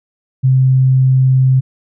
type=tone; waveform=sine; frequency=130.81 Hz; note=C3; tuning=in tune; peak=-7 dBFS; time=0.43-1.61 s; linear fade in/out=20 ms; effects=none